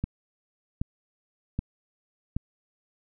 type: click train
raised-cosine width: 5 ms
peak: -15 dBFS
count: 4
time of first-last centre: 0.04-2.366 s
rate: 1.29 Hz
effects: none